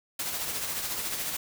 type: noise with tremolo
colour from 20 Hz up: white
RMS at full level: -31 dBFS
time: 0.19-1.37 s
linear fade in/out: 5 ms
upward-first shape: sine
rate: 14 Hz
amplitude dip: 40%
effects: none